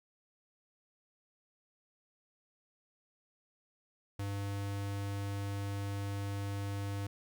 square tone, 100 Hz, G2, 35 cents sharp, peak -36 dBFS, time 4.19-7.07 s, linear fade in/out 5 ms, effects 12-bit

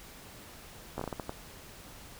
slowing click train, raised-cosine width 1 ms, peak -21 dBFS, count 8, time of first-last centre 0.98-1.294 s, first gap 14 ms, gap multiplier 1.38, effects pink hiss -50 dBFS RMS until 2.19 s

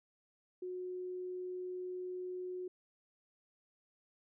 sine tone, 364.7 Hz, F#4, 25 cents flat, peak -39 dBFS, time 0.62-2.68 s, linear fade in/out 5 ms, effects none

